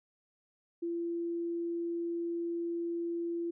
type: tone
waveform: sine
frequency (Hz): 340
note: F4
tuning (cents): -46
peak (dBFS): -32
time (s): 0.82-3.51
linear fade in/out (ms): 10
effects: none